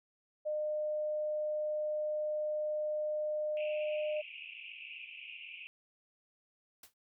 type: tone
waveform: sine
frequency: 607 Hz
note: D#5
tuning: 43 cents flat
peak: -32 dBFS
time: 0.45-4.22 s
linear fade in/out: 20 ms
type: band-pass noise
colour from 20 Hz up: white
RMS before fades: -48 dBFS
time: 3.57-5.67 s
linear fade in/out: 0 ms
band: 2400 to 2800 Hz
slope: 96 dB/octave
type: noise with exponential decay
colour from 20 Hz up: white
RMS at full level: -48 dBFS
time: 6.83-6.94 s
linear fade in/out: 5 ms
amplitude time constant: 23 ms
effects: none